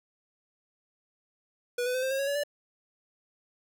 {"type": "tone with pitch steps", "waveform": "square", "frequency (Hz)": [487.2, 499.7, 512.6, 525.8, 539.3, 553.2, 567.5, 582.1], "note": ["B4", "B4", "C5", "C5", "C#5", "C#5", "C#5", "D5"], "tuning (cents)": [-24, 20, -36, 8, -48, -4, 41, -15], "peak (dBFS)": -28, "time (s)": [1.78, 2.436], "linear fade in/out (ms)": 5, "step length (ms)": 82, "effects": []}